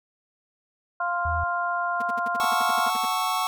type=harmonic tone; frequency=349.2 Hz; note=F4; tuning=in tune; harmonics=2 / 3 / 4; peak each=-28 / -28 / -28 dBFS; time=1-2.9 s; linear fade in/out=5 ms
type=tone; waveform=sine; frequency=82 Hz; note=E2; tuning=9 cents flat; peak=-27 dBFS; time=1.25-1.44 s; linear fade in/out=5 ms
type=tone bursts; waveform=sawtooth; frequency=233.1 Hz; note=A#3; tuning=in tune; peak=-30 dBFS; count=13; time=2-3.054 s; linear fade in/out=5 ms; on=22 ms; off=64 ms
type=chord; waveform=square; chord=F# minor seventh; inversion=none; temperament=equal; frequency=740 / 880 / 1108.7 / 1318.5 Hz; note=F#5 / A5 / C#6 / E6; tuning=0 / 0 / 0 / 0 cents; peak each=-30 / -31 / -27 / -33 dBFS; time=2.4-3.47 s; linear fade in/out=0 ms
effects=none